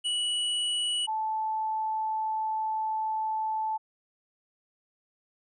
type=tone pair in turn; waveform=square / sine; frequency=2939 / 873.8 Hz; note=F#7 / A5; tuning=-12 / -12 cents; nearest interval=octave + major sixth; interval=2100 cents; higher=first; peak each=-27 dBFS; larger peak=neither; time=0.04-1.07 / 1.07-3.78 s; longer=second; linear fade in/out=20 ms; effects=resampled to 24000 Hz